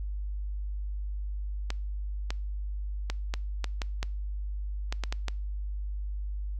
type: clicks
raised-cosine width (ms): 0.2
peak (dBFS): -15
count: 11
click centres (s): 1.704 / 2.305 / 3.1 / 3.339 / 3.643 / 3.818 / 4.029 / 4.925 / 5.037 / 5.125 / 5.283
effects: noise-tail reverb RT60 0.4 s tail -24 dB re dry + added 50 Hz sine -31 dBFS peak until 6.59 s